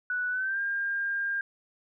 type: tone with pitch glide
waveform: sine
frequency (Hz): 1480 to 1604.7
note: F#6 to G6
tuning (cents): 0 to +40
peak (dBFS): -27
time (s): 0.1-1.41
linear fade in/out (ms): 2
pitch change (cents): +140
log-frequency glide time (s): 0.3-0.6
effects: none

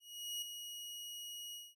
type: tone with ADSR envelope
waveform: sawtooth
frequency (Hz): 2898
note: F#7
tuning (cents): -37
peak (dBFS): -35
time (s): 0-1.75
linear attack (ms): 420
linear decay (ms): 6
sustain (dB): -7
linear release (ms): 210
effects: none

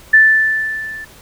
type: tone with level ramp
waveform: sine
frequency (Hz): 1760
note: A6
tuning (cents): 0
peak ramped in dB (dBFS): -3 to -27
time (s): 0.13-1.05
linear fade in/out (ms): 10
effects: pink hiss -42 dBFS RMS until 1.21 s

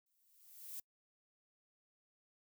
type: noise with exponential growth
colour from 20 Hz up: violet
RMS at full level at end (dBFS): -44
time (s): 0.06-0.8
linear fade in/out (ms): 5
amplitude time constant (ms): 160
effects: noise-tail reverb RT60 0.1 s tail -26 dB re dry

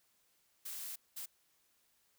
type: noise bursts at uneven times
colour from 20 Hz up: blue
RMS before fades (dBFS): -44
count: 2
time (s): 0.65-0.96 / 1.16-1.26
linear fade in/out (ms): 10
effects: white hiss -74 dBFS RMS until 2.18 s

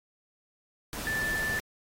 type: tone in noise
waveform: sine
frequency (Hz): 1760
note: A6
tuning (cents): 0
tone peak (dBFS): -28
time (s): 1.07-1.59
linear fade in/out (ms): 0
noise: pink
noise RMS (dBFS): -37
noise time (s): 0.93-1.6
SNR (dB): +6
effects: AAC 48 kbps

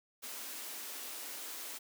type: high-pass noise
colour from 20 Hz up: white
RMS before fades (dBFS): -44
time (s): 0.22-1.79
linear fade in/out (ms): 20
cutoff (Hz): 230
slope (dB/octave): 96
effects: none

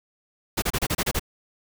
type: noise bursts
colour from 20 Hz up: pink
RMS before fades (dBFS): -24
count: 8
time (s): 0.57-1.196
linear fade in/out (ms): 10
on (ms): 52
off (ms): 30
effects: none

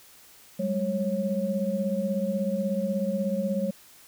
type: tone cluster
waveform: sine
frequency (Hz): 190.8 / 207.2 / 547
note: G3 / G#3 / C#5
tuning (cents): -47 / -4 / -23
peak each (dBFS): -29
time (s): 0.59-3.71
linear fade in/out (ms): 10
effects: white hiss -53 dBFS RMS until 4.07 s

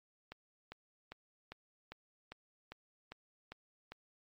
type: click train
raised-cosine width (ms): 0.3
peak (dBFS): -30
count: 10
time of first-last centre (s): 0.32-3.92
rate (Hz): 2.5
effects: MP3 48 kbps

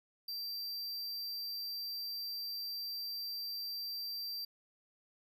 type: tone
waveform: square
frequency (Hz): 4699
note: D8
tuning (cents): 0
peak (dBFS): -39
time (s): 0.28-4.45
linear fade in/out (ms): 5
effects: none

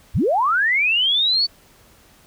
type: linear sweep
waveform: sine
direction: up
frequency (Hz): 34.65 to 4545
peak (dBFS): -15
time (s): 0.14-1.47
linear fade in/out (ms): 20
effects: pink hiss -52 dBFS RMS until 2.26 s

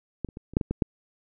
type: clicks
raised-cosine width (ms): 3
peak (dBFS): -16 / -30 / -25 / -29 / -7 / -15 / -14 / -8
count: 8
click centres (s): 0.247 / 0.288 / 0.371 / 0.536 / 0.569 / 0.612 / 0.71 / 0.822
effects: none

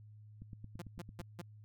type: click train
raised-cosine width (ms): 5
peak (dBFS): -36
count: 8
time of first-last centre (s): 0.42-1.203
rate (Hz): 8.94
type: tone bursts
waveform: sawtooth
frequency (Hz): 173.1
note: F3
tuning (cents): -15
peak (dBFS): -38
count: 4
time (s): 0.79-1.416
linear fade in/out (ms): 5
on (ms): 29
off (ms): 170
effects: added 106 Hz sine -53 dBFS peak until 1.64 s

